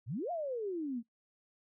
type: exponential two-way sweep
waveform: sine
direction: up then down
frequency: 98 to 722 to 221 Hz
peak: -34 dBFS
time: 0.06-1.03 s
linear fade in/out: 50 ms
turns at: 0.31 s
effects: noise-tail reverb RT60 0.1 s tail -20 dB re dry